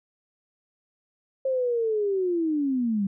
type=linear sweep; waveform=sine; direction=down; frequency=536 to 190.8 Hz; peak=-22 dBFS; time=1.45-3.07 s; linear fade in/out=5 ms; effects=none